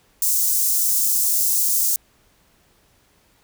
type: high-pass noise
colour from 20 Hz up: white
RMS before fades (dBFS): -19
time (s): 0.22-1.96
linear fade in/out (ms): 2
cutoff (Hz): 6100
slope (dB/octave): 24
effects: pink hiss -59 dBFS RMS until 3.43 s